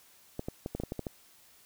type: clicks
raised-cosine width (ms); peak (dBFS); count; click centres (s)
2; -21; 9; 0.394 / 0.485 / 0.661 / 0.75 / 0.8 / 0.836 / 0.921 / 0.993 / 1.068
effects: white hiss -60 dBFS RMS until 1.65 s